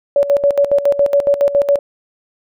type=tone with tremolo; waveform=sine; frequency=567 Hz; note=C#5; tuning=39 cents sharp; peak=-8 dBFS; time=0.16-1.79 s; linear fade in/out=2 ms; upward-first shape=square; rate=7.2 Hz; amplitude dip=75%; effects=none

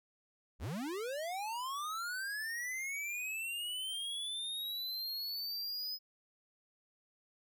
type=linear sweep; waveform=square; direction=up; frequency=43.65 to 5070 Hz; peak=-38 dBFS; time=0.59-5.99 s; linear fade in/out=50 ms; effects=none

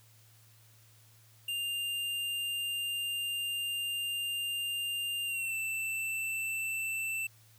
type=tone with pitch glide; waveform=square; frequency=2800 to 2666 Hz; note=F7 to E7; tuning=+4 to +19 cents; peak=-33 dBFS; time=1.48-7.27 s; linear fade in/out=5 ms; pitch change=-85 cents; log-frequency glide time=5.25-5.55 s; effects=added 111 Hz sine -60 dBFS peak until 7.58 s + white hiss -63 dBFS RMS until 7.58 s

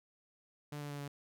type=tone with pitch steps; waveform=sawtooth; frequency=147 / 145.48 / 143.97 / 142.49 Hz; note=D3 / D3 / D3 / C#3; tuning=+2 / -16 / -34 / +48 cents; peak=-37 dBFS; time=0.72-1.08 s; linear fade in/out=5 ms; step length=90 ms; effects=none

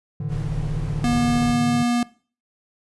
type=chord; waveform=triangle; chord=A suspended fourth; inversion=none; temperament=equal with one note detuned; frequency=110 / 146.83 / 162.36 Hz; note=A2 / D3 / E3; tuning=0 / 0 / -26 cents; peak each=-28 / -24 / -30 dBFS; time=0.2-1.83 s; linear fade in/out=5 ms
type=noise; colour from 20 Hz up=brown; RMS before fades=-30 dBFS; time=0.28-1.56 s; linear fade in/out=50 ms
type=tone; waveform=square; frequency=240 Hz; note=B3; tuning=49 cents flat; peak=-19 dBFS; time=1.04-2.03 s; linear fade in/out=2 ms
effects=noise-tail reverb RT60 0.4 s tail -20 dB re dry + resampled to 24000 Hz

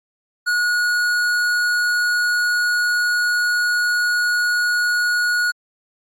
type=tone with tanh clipping; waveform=triangle; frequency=1451 Hz; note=F#6; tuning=34 cents flat; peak=-18 dBFS; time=0.46-5.52 s; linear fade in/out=20 ms; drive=18 dB; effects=AAC 64 kbps

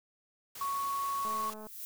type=noise; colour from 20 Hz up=white; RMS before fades=-45 dBFS; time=0.55-1.54 s; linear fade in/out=5 ms
type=tone with pitch glide; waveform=sine; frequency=1110 to 1103 Hz; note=C#6 to C#6; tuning=+2 to -9 cents; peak=-31 dBFS; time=0.61-1.5 s; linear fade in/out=2 ms; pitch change=-11 cents; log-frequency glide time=1.32-1.37 s
type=click train; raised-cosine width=1 ms; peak=-34 dBFS; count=91; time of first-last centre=1.25-1.669 s; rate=215 Hz
type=noise with exponential growth; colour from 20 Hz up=violet; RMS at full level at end=-40 dBFS; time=1.25-1.85 s; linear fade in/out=0 ms; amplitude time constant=130 ms
effects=none

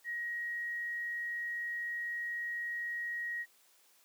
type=tone; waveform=sine; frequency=1892 Hz; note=A#6; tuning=25 cents sharp; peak=-35 dBFS; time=0.04-3.46 s; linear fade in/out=50 ms; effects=white hiss -66 dBFS RMS until 4.04 s + high-pass 300 Hz 12 dB/octave

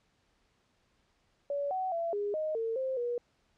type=tone with pitch steps; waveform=sine; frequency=569 / 750 / 673 / 409.7 / 621 / 452.8 / 525 / 481.1 Hz; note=C#5 / F#5 / E5 / G#4 / D#5 / A4 / C5 / B4; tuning=+45 / +23 / +36 / -24 / -3 / +50 / +6 / -45 cents; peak=-30 dBFS; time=1.5-3.18 s; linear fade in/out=2 ms; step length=210 ms; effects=pink hiss -72 dBFS RMS until 3.57 s + low-pass 6000 Hz 12 dB/octave

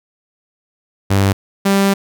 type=tone pair in turn; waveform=sawtooth; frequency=98.2 / 197.02 Hz; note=G2 / G3; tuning=+4 / +9 cents; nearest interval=octave; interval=1205 cents; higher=second; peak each=-7 dBFS; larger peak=neither; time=1.1-1.33 / 1.65-1.94 s; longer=second; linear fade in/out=10 ms; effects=none

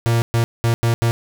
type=tone bursts at uneven times; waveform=45% pulse; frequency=116.54 Hz; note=A#2; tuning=in tune; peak=-14 dBFS; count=5; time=0.06-0.22 / 0.34-0.44 / 0.64-0.74 / 0.83-0.94 / 1.02-1.11 s; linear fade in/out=0 ms; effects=none

